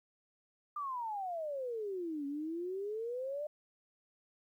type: exponential two-way sweep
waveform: sine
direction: down then up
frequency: 1213 to 277.2 to 608 Hz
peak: -36 dBFS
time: 0.76-3.47 s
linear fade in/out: 5 ms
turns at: 2.26 s
effects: 12-bit

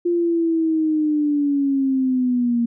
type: linear sweep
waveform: sine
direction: down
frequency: 349.2 to 233.1 Hz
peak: -16 dBFS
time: 0.05-2.66 s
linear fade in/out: 10 ms
effects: none

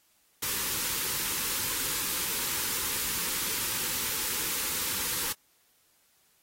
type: band-stop noise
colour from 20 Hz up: white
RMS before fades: -31 dBFS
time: 0.42-5.33 s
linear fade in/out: 10 ms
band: 550 to 830 Hz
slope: 96 dB/octave
effects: white hiss -67 dBFS RMS until 6.42 s + AAC 48 kbps

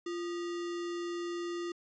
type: tone with sample-and-hold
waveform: sine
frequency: 345.9 Hz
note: F4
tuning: 17 cents flat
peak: -34 dBFS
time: 0.06-1.72 s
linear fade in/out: 5 ms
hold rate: 1575 Hz
effects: resampled to 16000 Hz

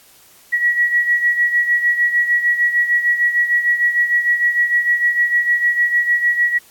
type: beating tone pair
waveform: sine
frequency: 1922 / 1928.6 Hz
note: B6 / B6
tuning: -48 / -42 cents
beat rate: 6.6 Hz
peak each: -14 / -20 dBFS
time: 0.52-6.59 s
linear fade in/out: 20 ms
effects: white hiss -48 dBFS RMS until 6.7 s + AAC 64 kbps

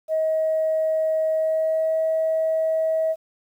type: tone with pitch glide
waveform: sine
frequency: 634 to 640.6 Hz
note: D#5 to E5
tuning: +32 to -50 cents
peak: -18 dBFS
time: 0.08-3.16 s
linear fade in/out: 50 ms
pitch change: +18 cents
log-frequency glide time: 1.33-1.99 s
effects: tanh soft clip ceiling -14 dBFS + 9-bit

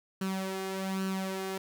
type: tone with flanger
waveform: sawtooth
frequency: 190.9 Hz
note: G3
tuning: 46 cents flat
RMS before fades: -34 dBFS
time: 0.21-1.58 s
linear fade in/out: 5 ms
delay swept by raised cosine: 0.69 to 2.49 ms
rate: 1.2 Hz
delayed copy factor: +0.6
effects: 11-bit

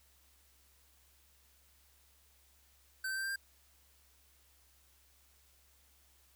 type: tone with pitch steps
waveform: square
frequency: 1541 / 1553.5 / 1566.1 / 1578.8 / 1591.7 Hz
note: G6 / G6 / G6 / G6 / G6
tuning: -30 / -16 / -2 / +12 / +26 cents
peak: -36 dBFS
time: 3.04-3.36 s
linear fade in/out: 5 ms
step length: 64 ms
effects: added 67 Hz sine -69 dBFS peak until 6.35 s + white hiss -68 dBFS RMS until 6.35 s

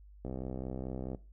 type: click train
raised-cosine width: 2 ms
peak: -26 dBFS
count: 59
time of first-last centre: 0.25-1.148 s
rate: 64.6 Hz
effects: noise-tail reverb RT60 0.3 s tail -17 dB re dry + added 50 Hz sine -52 dBFS peak until 1.32 s

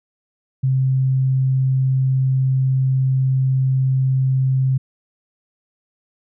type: tone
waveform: sine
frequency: 131.8 Hz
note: C3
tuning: 13 cents sharp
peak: -14 dBFS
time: 0.63-4.78 s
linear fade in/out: 10 ms
effects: none

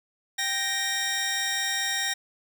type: tone pair together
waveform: 15% pulse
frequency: 784 / 1864.7 Hz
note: G5 / A#6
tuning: 0 / 0 cents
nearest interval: octave + minor third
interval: 1500 cents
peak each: -27 / -20 dBFS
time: 0.38-2.14 s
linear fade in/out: 10 ms
effects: none

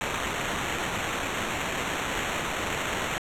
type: noise with sample-and-hold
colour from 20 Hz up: blue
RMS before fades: -30 dBFS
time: 0.01-3.18 s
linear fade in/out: 0 ms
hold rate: 4900 Hz
effects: low-pass 10000 Hz 12 dB/octave

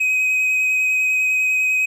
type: tone with vibrato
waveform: triangle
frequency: 2523 Hz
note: D#7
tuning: 23 cents sharp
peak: -14 dBFS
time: 0-1.86 s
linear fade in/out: 10 ms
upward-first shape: sine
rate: 10 Hz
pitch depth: 10 cents each way
effects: none

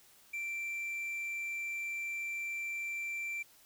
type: tone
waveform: triangle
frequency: 2349 Hz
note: D7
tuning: in tune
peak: -34 dBFS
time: 0.33-3.43 s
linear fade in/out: 10 ms
effects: white hiss -62 dBFS RMS until 3.65 s

